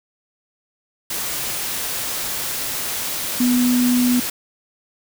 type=tone in noise; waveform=sine; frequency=246.9 Hz; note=B3; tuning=in tune; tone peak=-14 dBFS; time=3.4-4.2 s; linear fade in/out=5 ms; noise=white; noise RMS=-25 dBFS; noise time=1.1-4.3 s; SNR=+8 dB; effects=none